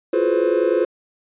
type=tone cluster; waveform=triangle; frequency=342.1 / 362.3 / 428 / 497.4 / 528 Hz; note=F4 / F#4 / A4 / B4 / C5; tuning=-36 / -36 / -48 / +12 / +16 cents; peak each=-20 dBFS; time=0.13-0.85 s; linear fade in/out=5 ms; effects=resampled to 8000 Hz